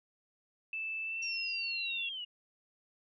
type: tone with pitch glide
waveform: sine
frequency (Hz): 2637 to 2741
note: E7 to F7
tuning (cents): 0 to -33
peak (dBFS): -35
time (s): 0.73-2.09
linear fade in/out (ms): 2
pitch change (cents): +67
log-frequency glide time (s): 1.03-1.4
type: linear sweep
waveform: sine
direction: down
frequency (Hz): 5690 to 2837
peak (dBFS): -38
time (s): 1.22-2.25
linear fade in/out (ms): 10
effects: none